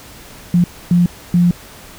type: tone bursts at uneven times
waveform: sine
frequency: 175.2 Hz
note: F3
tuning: 6 cents sharp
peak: -8 dBFS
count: 3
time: 0.54-0.64 / 0.91-1.06 / 1.34-1.51 s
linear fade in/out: 2 ms
effects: pink hiss -38 dBFS RMS until 1.98 s